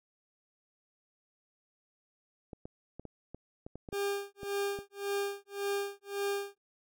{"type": "clicks", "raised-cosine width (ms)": 2, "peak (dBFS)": -30, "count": 11, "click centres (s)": [2.532, 2.655, 2.996, 3.053, 3.346, 3.665, 3.756, 3.888, 3.928, 4.432, 4.789]}
{"type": "tone with tremolo", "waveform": "40% pulse", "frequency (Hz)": 401.4, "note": "G4", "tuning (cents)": 41, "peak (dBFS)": -29, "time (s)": [3.92, 6.58], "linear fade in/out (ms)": 20, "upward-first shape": "sine", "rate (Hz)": 1.8, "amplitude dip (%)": 100}
{"effects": []}